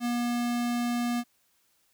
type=tone; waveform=square; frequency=240 Hz; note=B3; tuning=49 cents flat; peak=-27 dBFS; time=0-1.24 s; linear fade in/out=50 ms; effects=white hiss -69 dBFS RMS until 1.93 s

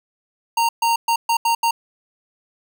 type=tone bursts at uneven times; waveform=square; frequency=925 Hz; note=A#5; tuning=14 cents flat; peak=-16 dBFS; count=6; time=0.57-0.69 / 0.82-0.96 / 1.08-1.16 / 1.29-1.37 / 1.45-1.55 / 1.63-1.71 s; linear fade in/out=5 ms; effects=none

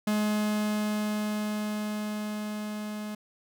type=tone with level ramp; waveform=45% pulse; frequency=211.3 Hz; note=G#3; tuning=30 cents sharp; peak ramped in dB=-24 to -34 dBFS; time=0.07-3.15 s; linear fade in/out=5 ms; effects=none

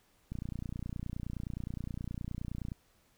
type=click train; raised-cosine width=5 ms; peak=-26 dBFS; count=72; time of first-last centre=0.32-2.719 s; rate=29.6 Hz; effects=pink hiss -69 dBFS RMS until 3.17 s

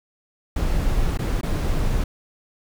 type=noise with dropouts; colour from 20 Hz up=brown; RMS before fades=-21 dBFS; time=0.56-2.04 s; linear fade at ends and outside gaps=5 ms; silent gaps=1.175-1.189 / 1.412-1.431 s; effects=none

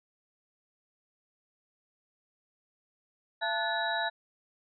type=tone cluster; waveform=sine; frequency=678 / 883 / 1471 / 1728 / 3864 Hz; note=E5 / A5 / F#6 / A6 / B7; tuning=+49 / +6 / -11 / -32 / -39 cents; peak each=-34 / -34 / -36 / -34 / -36 dBFS; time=3.41-4.1 s; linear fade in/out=20 ms; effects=none

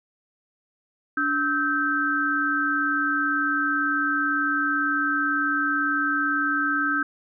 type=tone cluster; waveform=sine; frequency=288.7 / 1296 / 1558 Hz; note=D4 / E6 / G6; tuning=-30 / -30 / -11 cents; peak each=-28 / -26 / -23 dBFS; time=1.17-7.03 s; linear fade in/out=5 ms; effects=none

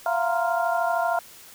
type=tone cluster; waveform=sine; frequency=682 / 715 / 941 / 1039 / 1394 Hz; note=F5 / F5 / A#5 / C6 / F6; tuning=-41 / +41 / +16 / -12 / -4 cents; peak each=-24 / -28 / -29 / -32 / -29 dBFS; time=0.06-1.19 s; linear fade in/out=2 ms; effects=white hiss -47 dBFS RMS until 1.54 s

